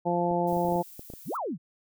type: harmonic tone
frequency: 174 Hz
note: F3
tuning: 6 cents flat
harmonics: 1 / 2 / 3 / 4 / 5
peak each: -30 / -30 / -30 / -30 / -30 dBFS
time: 0.05-0.83 s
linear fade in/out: 20 ms
type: clicks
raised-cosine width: 2 ms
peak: -28 dBFS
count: 10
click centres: 0.312 / 0.527 / 0.569 / 0.65 / 0.686 / 0.723 / 0.758 / 0.994 / 1.101 / 1.137 s
type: noise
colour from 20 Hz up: violet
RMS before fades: -48 dBFS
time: 0.47-1.37 s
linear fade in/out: 5 ms
type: exponential two-way sweep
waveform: sine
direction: up then down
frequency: 101.9 to 1400 to 135.3 Hz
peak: -29 dBFS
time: 1.25-1.58 s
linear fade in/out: 50 ms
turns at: 1.36 s
effects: none